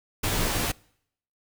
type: noise with comb filter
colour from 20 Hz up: pink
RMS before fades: -26 dBFS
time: 0.23-0.72 s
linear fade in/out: 10 ms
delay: 15 ms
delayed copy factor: -0.95
effects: noise-tail reverb RT60 0.7 s tail -25 dB re dry